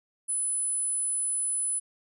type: tone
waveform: sine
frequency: 10030 Hz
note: D#9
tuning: 13 cents sharp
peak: -26 dBFS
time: 0.28-1.8 s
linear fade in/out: 20 ms
effects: none